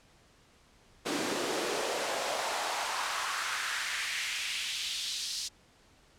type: noise with high-pass filter sweep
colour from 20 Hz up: pink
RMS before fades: -33 dBFS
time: 1.05-5.49 s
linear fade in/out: 20 ms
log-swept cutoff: 280 to 4800 Hz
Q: 2.1
effects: pink hiss -62 dBFS RMS until 6.18 s + low-pass 8000 Hz 12 dB/octave